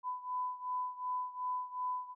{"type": "beating tone pair", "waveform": "sine", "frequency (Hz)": [1000, 1002.7], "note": ["B5", "B5"], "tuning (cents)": [21, 26], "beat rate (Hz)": 2.7, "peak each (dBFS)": [-37, -40], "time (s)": [0.03, 2.15], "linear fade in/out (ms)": 50, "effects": []}